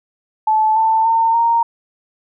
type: tone with pitch steps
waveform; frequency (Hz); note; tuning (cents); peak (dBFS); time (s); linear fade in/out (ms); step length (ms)
sine; 869 / 888.3 / 908 / 928.1; A5 / A5 / A#5 / A#5; -22 / +16 / -46 / -8; -11; 0.47-1.63; 5; 290
effects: none